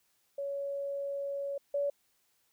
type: tone pair in turn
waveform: sine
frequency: 560 / 568.8 Hz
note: C#5 / C#5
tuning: +18 / +45 cents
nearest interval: unison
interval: 27 cents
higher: second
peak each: -33 / -28 dBFS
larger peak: second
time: 0.38-1.58 / 1.74-1.9 s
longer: first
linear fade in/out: 5 ms
effects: white hiss -73 dBFS RMS until 2.52 s